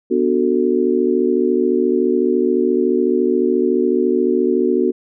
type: chord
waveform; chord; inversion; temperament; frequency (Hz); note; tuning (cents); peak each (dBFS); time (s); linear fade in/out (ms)
sine; B minor seventh; none; just; 246.9 / 296.3 / 370.4 / 444.5; B3 / D4 / F#4 / A4; 0 / +15 / +2 / +18; -19 / -21 / -16 / -21; 0.1-4.92; 20
effects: none